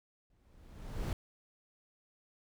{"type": "noise with exponential growth", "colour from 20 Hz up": "brown", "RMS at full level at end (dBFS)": -32, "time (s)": [0.3, 1.13], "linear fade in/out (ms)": 2, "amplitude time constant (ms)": 180, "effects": []}